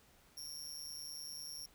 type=tone with amplitude modulation; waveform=sawtooth; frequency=5520 Hz; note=F8; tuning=21 cents flat; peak=-38 dBFS; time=0.37-1.66 s; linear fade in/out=5 ms; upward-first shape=sine; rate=150 Hz; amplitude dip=95%; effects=pink hiss -66 dBFS RMS until 1.74 s